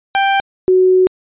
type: tone pair in turn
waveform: sawtooth / sine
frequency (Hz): 786 / 370.9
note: G5 / F#4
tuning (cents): +4 / +4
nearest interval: octave + minor second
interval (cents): 1300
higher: first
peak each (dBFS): -7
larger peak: neither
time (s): 0.15-0.4 / 0.68-1.07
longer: second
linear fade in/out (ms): 0
effects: resampled to 8000 Hz